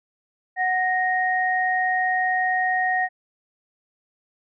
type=tone pair together; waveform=sine; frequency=740 / 1864.7 Hz; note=F#5 / A#6; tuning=0 / 0 cents; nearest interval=octave + major third; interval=1600 cents; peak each=-22 dBFS; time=0.56-3.09 s; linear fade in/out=50 ms; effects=none